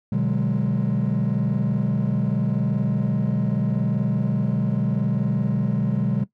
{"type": "chord", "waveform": "triangle", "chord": "G# half-diminished seventh", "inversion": "first", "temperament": "just", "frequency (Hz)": [124.59, 149.51, 186.89, 207.7], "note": ["B2", "D3", "F#3", "G#3"], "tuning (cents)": [16, 31, 18, 0], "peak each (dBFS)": -22, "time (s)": [0.12, 6.24], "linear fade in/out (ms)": 5, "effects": ["noise-tail reverb RT60 0.1 s tail -17 dB re dry", "tanh soft clip ceiling -13 dBFS"]}